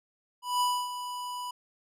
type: tone with ADSR envelope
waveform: square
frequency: 987 Hz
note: B5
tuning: 1 cent flat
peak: -24 dBFS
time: 0.42-1.51 s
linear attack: 190 ms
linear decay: 270 ms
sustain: -11 dB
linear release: 5 ms
effects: resampled to 32000 Hz